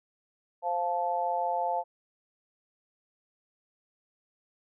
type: harmonic tone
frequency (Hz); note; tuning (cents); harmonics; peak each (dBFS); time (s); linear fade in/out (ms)
174.61; F3; 0; 3 / 4 / 5; -34 / -30 / -30; 0.62-1.84; 50
effects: none